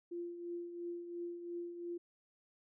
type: tone with tremolo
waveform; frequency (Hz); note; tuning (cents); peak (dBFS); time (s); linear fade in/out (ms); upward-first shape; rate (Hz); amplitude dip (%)
sine; 346.1; F4; -16; -38; 0.11-1.98; 10; triangle; 2.9; 60
effects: none